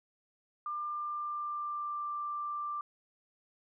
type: tone with pitch glide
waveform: sine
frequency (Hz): 1195 to 1180.6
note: D6 to D6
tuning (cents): +30 to +9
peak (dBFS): -34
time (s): 0.66-2.81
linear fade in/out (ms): 2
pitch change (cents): -21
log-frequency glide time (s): 0.86-2.08
effects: none